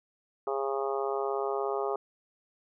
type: harmonic tone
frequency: 136.7 Hz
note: C#3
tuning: 24 cents flat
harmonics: 3 / 4 / 5 / 6 / 7 / 8 / 9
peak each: -31 / -37 / -36 / -37 / -43 / -40 / -39 dBFS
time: 0.47-1.96 s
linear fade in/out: 2 ms
effects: none